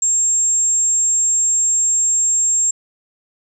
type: tone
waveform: sine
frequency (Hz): 7500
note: A#8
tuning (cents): +10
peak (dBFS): -13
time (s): 0.02-2.71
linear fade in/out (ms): 5
effects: none